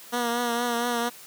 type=tone with vibrato; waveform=10% pulse; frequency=238.6 Hz; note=A#3; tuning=41 cents sharp; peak=-16 dBFS; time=0.12-1.1 s; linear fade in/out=20 ms; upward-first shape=triangle; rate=4.3 Hz; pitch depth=43 cents each way; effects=white hiss -46 dBFS RMS until 1.26 s + high-pass 150 Hz 12 dB/octave